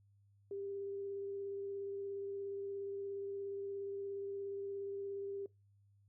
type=tone with vibrato; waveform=sine; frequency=397 Hz; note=G4; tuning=22 cents sharp; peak=-40 dBFS; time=0.51-5.46 s; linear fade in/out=2 ms; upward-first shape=square; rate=17 Hz; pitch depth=10 cents each way; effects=noise-tail reverb RT60 0.2 s tail -21 dB re dry + added 100 Hz sine -66 dBFS peak until 6.08 s